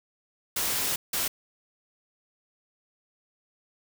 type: noise bursts at uneven times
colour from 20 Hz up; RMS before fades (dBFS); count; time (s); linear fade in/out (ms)
white; -28; 2; 0.56-0.96 / 1.13-1.28; 5
effects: none